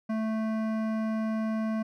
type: tone with hard clipping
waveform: triangle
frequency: 220 Hz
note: A3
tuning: in tune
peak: -29 dBFS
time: 0.09-1.83 s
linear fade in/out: 10 ms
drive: 18 dB
effects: none